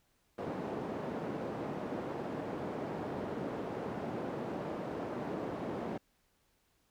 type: band-pass noise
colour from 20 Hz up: white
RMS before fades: -39 dBFS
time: 0.38-5.98 s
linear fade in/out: 5 ms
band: 150 to 520 Hz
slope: 12 dB/octave
effects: pink hiss -74 dBFS RMS until 6.9 s